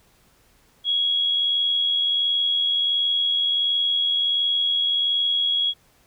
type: tone with amplitude modulation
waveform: sine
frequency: 3322 Hz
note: G#7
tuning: in tune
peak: -17 dBFS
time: 0.84-5.74 s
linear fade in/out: 50 ms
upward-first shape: sine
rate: 81.4 Hz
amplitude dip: 35%
effects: pink hiss -59 dBFS RMS until 6.06 s